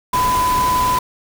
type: tone in noise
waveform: sine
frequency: 1002 Hz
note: B5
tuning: 25 cents sharp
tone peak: -14 dBFS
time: 0.13-0.99 s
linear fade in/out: 5 ms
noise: pink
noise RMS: -24 dBFS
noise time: 0.13-0.99 s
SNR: +7 dB
effects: none